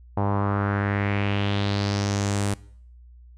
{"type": "tone with low-pass filter sweep", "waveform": "sawtooth", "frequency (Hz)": 100.8, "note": "G2", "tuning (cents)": 49, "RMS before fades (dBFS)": -24, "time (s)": [0.17, 2.54], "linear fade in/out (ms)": 5, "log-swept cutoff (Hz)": [870, 9400], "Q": 3.1, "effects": ["noise-tail reverb RT60 0.6 s tail -22 dB re dry", "added 60 Hz sine -45 dBFS peak until 3.37 s"]}